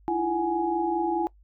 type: tone cluster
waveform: sine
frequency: 313.9 / 338.7 / 745 / 835 Hz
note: D#4 / E4 / F#5 / G#5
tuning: +15 / +47 / +12 / +9 cents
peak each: -35 / -26 / -34 / -27 dBFS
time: 0.08-1.27 s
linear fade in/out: 0 ms
effects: noise-tail reverb RT60 0.1 s tail -21 dB re dry + added 50 Hz sine -53 dBFS peak until 1.43 s